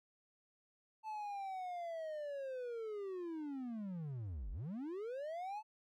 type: linear two-way sweep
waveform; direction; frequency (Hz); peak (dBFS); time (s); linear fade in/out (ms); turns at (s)
triangle; down then up; 880 to 41.18 to 880; -39; 1.03-5.63; 50; 4.51
effects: none